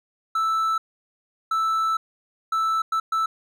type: tone bursts at uneven times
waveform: triangle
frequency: 1318.5 Hz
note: E6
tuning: in tune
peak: -18 dBFS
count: 5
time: 0.35-0.78 / 1.51-1.97 / 2.52-2.82 / 2.92-3 / 3.12-3.26 s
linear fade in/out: 5 ms
effects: none